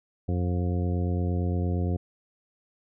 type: harmonic tone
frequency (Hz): 88.7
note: F2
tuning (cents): +27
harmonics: 1 / 2 / 3 / 4 / 5 / 6 / 8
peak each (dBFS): -25 / -31 / -35 / -37 / -39 / -41 / -43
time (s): 0.28-1.97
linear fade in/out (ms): 10
effects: none